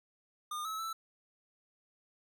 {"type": "tone with pitch steps", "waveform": "square", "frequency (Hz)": [1215, 1294, 1322], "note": ["D#6", "E6", "E6"], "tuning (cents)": [-42, -32, 5], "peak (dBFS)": -37, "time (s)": [0.51, 0.93], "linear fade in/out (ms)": 5, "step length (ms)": 140, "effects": []}